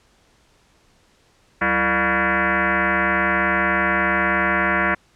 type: tone with frequency modulation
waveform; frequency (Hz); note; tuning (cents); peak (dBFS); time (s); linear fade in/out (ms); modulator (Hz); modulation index
sine; 189.8; F#3; +44; -16; 1.61-4.95; 10; 263; 7.4
effects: pink hiss -58 dBFS RMS until 5.15 s + low-pass 8000 Hz 12 dB/octave